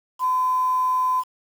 sine tone with quantisation, 1017 Hz, C6, 50 cents flat, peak -18 dBFS, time 0.19-1.24 s, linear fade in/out 50 ms, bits 7, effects none

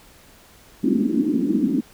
pink band-pass noise, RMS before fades -20 dBFS, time 0.83-1.81 s, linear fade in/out 10 ms, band 210 to 330 Hz, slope 48 dB/octave, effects pink hiss -50 dBFS RMS until 1.93 s

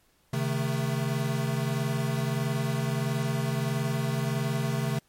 square chord, A diminished, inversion first, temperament equal with one note detuned, 134.03 / 155.56 / 220 Hz, C3 / Eb3 / A3, +42 / 0 / 0 cents, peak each -29 / -32 / -34 dBFS, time 0.33-4.99 s, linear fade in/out 5 ms, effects pink hiss -66 dBFS RMS until 5.08 s + MP3 64 kbps

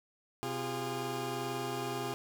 20% pulse tone cluster, 128.7 / 347.3 / 408.1 Hz, C3 / F4 / G#4, -28 / -10 / -30 cents, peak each -35 / -35 / -33 dBFS, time 0.43-2.14 s, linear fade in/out 0 ms, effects none

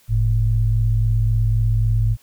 sine tone pair together, 46.25 / 110 Hz, F#1 / A2, 0 / 0 cents, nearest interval octave + minor third, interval 1500 cents, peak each -19 / -16 dBFS, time 0.08-2.17 s, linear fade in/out 50 ms, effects white hiss -55 dBFS RMS until 2.22 s

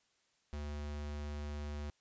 square tone, 73.6 Hz, D2, 4 cents sharp, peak -40 dBFS, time 0.53-1.9 s, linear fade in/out 0 ms, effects white hiss -75 dBFS RMS until 2 s + resampled to 16000 Hz

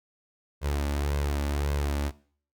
sawtooth tone with flanger, 71.8 Hz, D2, 39 cents flat, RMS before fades -28 dBFS, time 0.61-2.12 s, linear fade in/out 50 ms, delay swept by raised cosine 1.9 to 3.5 ms, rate 1.8 Hz, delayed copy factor +0.5, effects noise-tail reverb RT60 0.5 s tail -20 dB re dry

